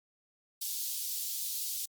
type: high-pass noise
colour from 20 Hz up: white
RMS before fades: -36 dBFS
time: 0.61-1.86 s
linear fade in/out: 10 ms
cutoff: 3700 Hz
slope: 24 dB/octave
effects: Opus 48 kbps